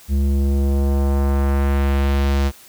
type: tone with low-pass filter sweep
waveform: square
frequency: 69.3 Hz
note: C#2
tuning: in tune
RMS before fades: -17 dBFS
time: 0.08-2.52 s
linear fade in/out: 50 ms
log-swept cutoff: 210 to 6400 Hz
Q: 0.93
effects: white hiss -45 dBFS RMS until 2.68 s